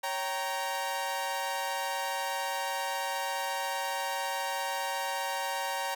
sawtooth chord, G diminished, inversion second, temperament equal with one note detuned, 554.4 / 774.5 / 932.3 Hz, Db5 / G5 / Bb5, 0 / -21 / 0 cents, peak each -34 / -32 / -30 dBFS, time 0.03-5.95 s, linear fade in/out 10 ms, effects none

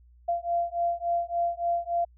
sine beating tone pair, 687 / 690.5 Hz, F5 / F5, -29 / -20 cents, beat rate 3.5 Hz, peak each -28 dBFS, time 0.28-2.05 s, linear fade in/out 10 ms, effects added 60 Hz sine -53 dBFS peak until 2.17 s

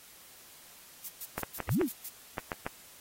violet noise bursts, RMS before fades -38 dBFS, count 7, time 1.04-2.089 s, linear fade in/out 5 ms, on 47 ms, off 120 ms
clicks, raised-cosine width 0.5 ms, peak -18 dBFS, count 8, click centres 1.38 / 1.433 / 1.603 / 1.692 / 1.814 / 2.382 / 2.518 / 2.665 s
sine exponential two-way sweep, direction up then down, 65.3 to 400 to 205.7 Hz, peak -25 dBFS, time 1.67-1.89 s, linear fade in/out 50 ms, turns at 1.81 s
effects white hiss -54 dBFS RMS until 3 s + AAC 48 kbps

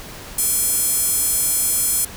square tone with high-pass filter, 470 Hz, A#4, 14 cents sharp, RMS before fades -19 dBFS, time 0.38-2.05 s, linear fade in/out 5 ms, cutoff 9500 Hz, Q 1.8, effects pink hiss -36 dBFS RMS until 2.16 s

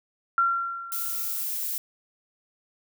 sine tone with exponential decay, 1371 Hz, F6, 32 cents flat, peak -17 dBFS, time 0.38-1.44 s, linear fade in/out 1 ms, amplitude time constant 230 ms
violet noise, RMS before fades -30 dBFS, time 0.92-1.78 s, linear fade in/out 0 ms
effects none

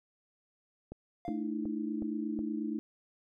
click train, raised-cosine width 2 ms, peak -29 dBFS, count 5, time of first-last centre 0.92-2.391 s, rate 2.72 Hz
triangle tone with exponential decay, 698.5 Hz, F5, in tune, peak -35 dBFS, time 1.25-1.53 s, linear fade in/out 1 ms, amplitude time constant 59 ms
sine chord, A suspended fourth, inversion none, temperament equal with one note detuned, 220 / 301.2 / 329.6 Hz, A3 / D4 / E4, 0 / +44 / 0 cents, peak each -36 / -36 / -39 dBFS, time 1.28-2.79 s, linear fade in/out 0 ms
effects none

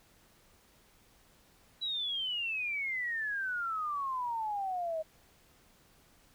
sine exponential sweep, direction down, 3951 to 622.3 Hz, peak -32 dBFS, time 1.81-5.03 s, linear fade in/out 20 ms, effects pink hiss -64 dBFS RMS until 6.34 s

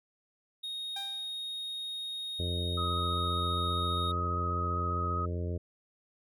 triangle tone, 3729 Hz, A#7, in tune, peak -34 dBFS, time 0.63-4.12 s, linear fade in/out 10 ms
sawtooth tone with exponential decay, 793 Hz, G5, 20 cents sharp, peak -35 dBFS, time 0.96-1.41 s, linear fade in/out 5 ms, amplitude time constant 97 ms
harmonic tone, 87.31 Hz, F2, in tune, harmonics 1 / 2 / 3 / 4 / 5 / 6 / 7, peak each -32 / -41 / -45 / -43 / -43 / -48 / -47 dBFS, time 2.39-5.58 s, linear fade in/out 10 ms
sine tone with vibrato, 1262 Hz, D#6, 24 cents sharp, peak -32 dBFS, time 2.77-5.26 s, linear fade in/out 10 ms, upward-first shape square, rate 15 Hz, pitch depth 11 cents each way
effects none

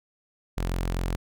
sawtooth tone, 43.96 Hz, F1, 12 cents sharp, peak -22 dBFS, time 0.57-1.16 s, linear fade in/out 10 ms, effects none

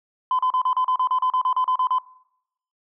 sine tone bursts, 1018 Hz, C6, 48 cents flat, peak -16 dBFS, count 15, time 0.31-1.985 s, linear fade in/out 2 ms, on 79 ms, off 35 ms, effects noise-tail reverb RT60 0.8 s tail -22 dB re dry + tanh soft clip ceiling -14 dBFS

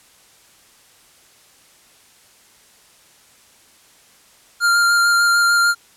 square tone with vibrato, 1396.9 Hz, F6, in tune, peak -13 dBFS, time 4.6-5.75 s, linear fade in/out 50 ms, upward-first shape square, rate 6.7 Hz, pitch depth 10 cents each way, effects white hiss -51 dBFS RMS until 5.96 s + low-pass 11000 Hz 12 dB/octave

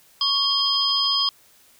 sine tone cluster, 1108 / 3213 / 4347 / 5000 Hz, C#6 / G7 / C#8 / D#8, -1 / +42 / -35 / +8 cents, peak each -27 / -23 / -30 / -21 dBFS, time 0.21-1.29 s, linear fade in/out 2 ms, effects white hiss -55 dBFS RMS until 1.79 s

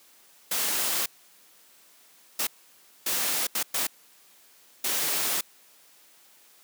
white noise bursts at uneven times, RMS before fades -27 dBFS, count 6, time 0.51-1.06 / 2.39-2.47 / 3.06-3.47 / 3.55-3.63 / 3.74-3.87 / 4.84-5.41 s, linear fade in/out 5 ms, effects white hiss -57 dBFS RMS until 6.63 s + high-pass 200 Hz 12 dB/octave

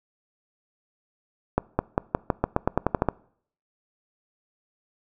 accelerating click train, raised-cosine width 1 ms, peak -6 dBFS, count 13, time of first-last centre 1.58-3.087 s, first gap 210 ms, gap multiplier 0.9, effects noise-tail reverb RT60 0.6 s tail -23 dB re dry

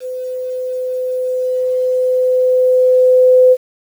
sine tone with level ramp, 508 Hz, B4, 49 cents sharp, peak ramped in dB -21 to -4 dBFS, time 0-3.57 s, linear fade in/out 50 ms, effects 7-bit

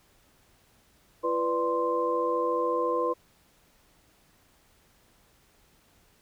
sine tone cluster, 339.6 / 495 / 589 / 1045 Hz, F4 / B4 / D5 / C6, -48 / +4 / +5 / -2 cents, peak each -32 / -27 / -35 / -29 dBFS, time 1.23-3.14 s, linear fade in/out 20 ms, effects pink hiss -63 dBFS RMS until 6.21 s

